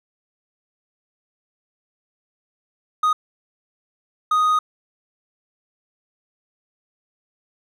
triangle tone bursts at uneven times, 1244.5 Hz, D#6, in tune, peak -13 dBFS, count 2, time 3.03-3.13 / 4.31-4.59 s, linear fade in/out 5 ms, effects none

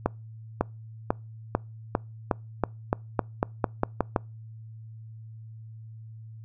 accelerating click train, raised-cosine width 1 ms, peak -8 dBFS, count 14, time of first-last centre 0.06-4.162 s, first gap 550 ms, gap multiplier 0.9, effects noise-tail reverb RT60 0.3 s tail -26 dB re dry + added 111 Hz sine -41 dBFS peak until 6.44 s

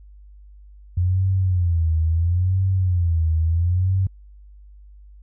sine tone with vibrato, 87.3 Hz, F2, in tune, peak -16 dBFS, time 0.97-4.07 s, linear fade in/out 5 ms, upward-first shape sine, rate 0.74 Hz, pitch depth 150 cents each way, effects added 50 Hz sine -42 dBFS peak until 5.22 s

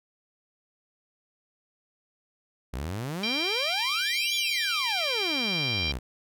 sawtooth exponential two-way sweep, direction up then down, 57.9 to 3500 to 57.9 Hz, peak -27 dBFS, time 2.73-5.99 s, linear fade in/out 10 ms, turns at 4.35 s
harmonic tone, 790 Hz, G5, 13 cents sharp, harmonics 3 / 4 / 5 / 6 / 7, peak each -30 / -32 / -34 / -36 / -37 dBFS, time 3.23-5.92 s, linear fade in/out 5 ms
effects none

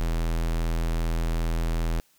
square tone, 41.27 Hz, E1, 3 cents sharp, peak -24 dBFS, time 0-2 s, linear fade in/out 0 ms, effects white hiss -63 dBFS RMS until 2.18 s

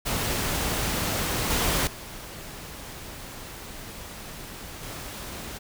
pink noise with level steps, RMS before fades -27 / -24 / -40 / -37 dBFS, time 0.05-5.59 s, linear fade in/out 20 ms, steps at 1.5 / 1.87 / 4.83 s, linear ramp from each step 2 ms, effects none

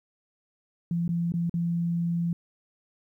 sine tone with dropouts, 170.3 Hz, F3, 43 cents flat, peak -24 dBFS, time 0.91-2.33 s, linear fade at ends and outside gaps 2 ms, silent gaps 1.079-1.09 / 1.321-1.339 / 1.496-1.54 s, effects 11-bit

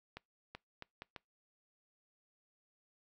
accelerating click train, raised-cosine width 0.3 ms, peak -29 dBFS, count 5, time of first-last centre 0.17-1.162 s, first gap 380 ms, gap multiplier 0.72, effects noise-tail reverb RT60 0.2 s tail -25 dB re dry

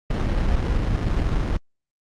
brown noise with sample-and-hold, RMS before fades -21 dBFS, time 0.1-1.57 s, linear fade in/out 5 ms, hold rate 2450 Hz, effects low-pass 5000 Hz 12 dB/octave + Opus 24 kbps

